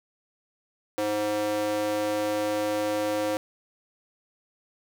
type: tone with high-pass filter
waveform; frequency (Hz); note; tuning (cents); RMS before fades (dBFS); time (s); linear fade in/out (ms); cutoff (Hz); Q
square; 105.1; G#2; +21; -27; 0.98-3.37; 0; 430; 8.3
effects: none